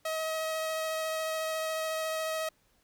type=tone with vibrato; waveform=sawtooth; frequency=636 Hz; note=D#5; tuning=38 cents sharp; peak=-27 dBFS; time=0.05-2.49 s; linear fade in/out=5 ms; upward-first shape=sine; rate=14 Hz; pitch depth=9 cents each way; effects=pink hiss -69 dBFS RMS until 2.83 s